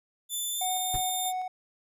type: tone with pitch glide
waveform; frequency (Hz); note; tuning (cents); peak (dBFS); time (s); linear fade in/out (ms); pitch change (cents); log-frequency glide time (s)
10% pulse; 3520 to 3621; A7 to A7; 0 to +49; -23; 0.29-1.33; 50; +49; 0.5-0.72
type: tone with tremolo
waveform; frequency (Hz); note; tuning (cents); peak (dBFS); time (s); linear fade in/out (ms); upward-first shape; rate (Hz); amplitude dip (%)
triangle; 740; F#5; 0; -27; 0.61-1.48; 5; square; 3.1; 30
type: noise with exponential decay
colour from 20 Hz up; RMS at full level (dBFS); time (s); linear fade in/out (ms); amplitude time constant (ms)
brown; -28; 0.94-1.05; 2; 23
effects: none

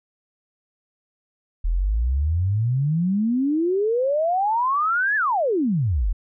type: exponential two-way sweep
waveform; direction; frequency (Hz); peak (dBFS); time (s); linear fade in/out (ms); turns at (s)
sine; up then down; 38.89 to 1760 to 38.89; -18; 1.64-6.13; 10; 5.16
effects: none

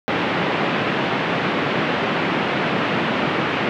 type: band-pass noise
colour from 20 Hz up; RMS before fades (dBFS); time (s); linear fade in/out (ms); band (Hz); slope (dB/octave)
pink; -21; 0.08-3.69; 0; 150 to 3000; 24
effects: none

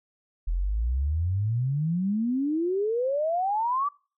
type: exponential sweep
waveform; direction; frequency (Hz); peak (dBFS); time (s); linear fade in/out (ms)
sine; up; 40.27 to 1178; -23; 0.47-3.89; 10
effects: noise-tail reverb RT60 0.4 s tail -26 dB re dry

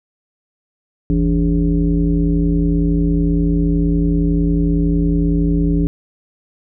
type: tone with frequency modulation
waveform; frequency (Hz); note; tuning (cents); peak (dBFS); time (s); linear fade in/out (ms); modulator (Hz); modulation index
sine; 167.6; E3; +29; -12; 1.1-5.87; 0; 122; 1.3
effects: none

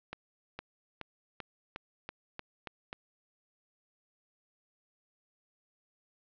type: accelerating click train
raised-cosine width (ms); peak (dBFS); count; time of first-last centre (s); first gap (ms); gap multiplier
0.3; -23; 9; 0.13-2.929; 460; 0.92
effects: low-pass 4000 Hz 12 dB/octave

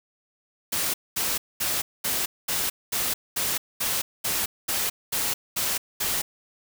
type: noise bursts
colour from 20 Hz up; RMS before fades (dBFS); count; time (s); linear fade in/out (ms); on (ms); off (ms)
white; -26; 13; 0.72-6.22; 10; 220; 220
effects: none

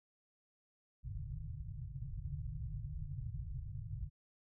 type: low-pass noise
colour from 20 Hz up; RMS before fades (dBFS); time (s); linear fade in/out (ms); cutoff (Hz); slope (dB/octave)
white; -43; 1.03-4.1; 50; 150; 96
effects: none

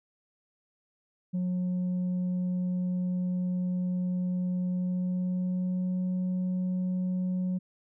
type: tone with pitch glide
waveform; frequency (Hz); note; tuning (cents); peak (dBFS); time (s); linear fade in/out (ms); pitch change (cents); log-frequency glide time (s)
sine; 181 to 183.21; F#3 to F#3; -38 to -17; -24; 1.33-7.59; 20; +21; 4.68-6.01
effects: tanh soft clip ceiling -26 dBFS

